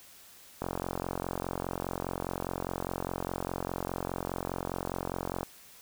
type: click train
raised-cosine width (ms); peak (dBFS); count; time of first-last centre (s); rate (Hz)
1; -18; 217; 0.62-5.431; 44.9
effects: white hiss -54 dBFS RMS until 5.81 s